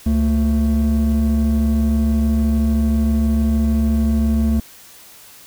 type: tone pair together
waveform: triangle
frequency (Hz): 69.85 / 222.6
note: C#2 / A3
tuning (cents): +14 / +20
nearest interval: octave + minor sixth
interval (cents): 2006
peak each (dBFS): -13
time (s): 0.06-4.6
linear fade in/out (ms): 5
effects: tanh soft clip ceiling -9 dBFS + white hiss -43 dBFS RMS until 5.46 s